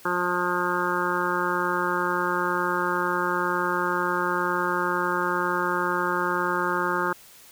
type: harmonic tone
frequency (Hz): 177.9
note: F3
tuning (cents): +32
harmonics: 1 / 2 / 3 / 5 / 6 / 7 / 8 / 9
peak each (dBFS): -35 / -29 / -34 / -30 / -31 / -29 / -30 / -32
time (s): 0.05-7.13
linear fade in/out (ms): 5
effects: white hiss -50 dBFS RMS until 7.51 s